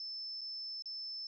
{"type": "tone with dropouts", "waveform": "sine", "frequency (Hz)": 5274, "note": "E8", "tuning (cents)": 0, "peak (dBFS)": -40, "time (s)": [0, 1.27], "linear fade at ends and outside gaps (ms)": 2, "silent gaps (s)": [[0.41, 0.414], [0.823, 0.857]], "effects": []}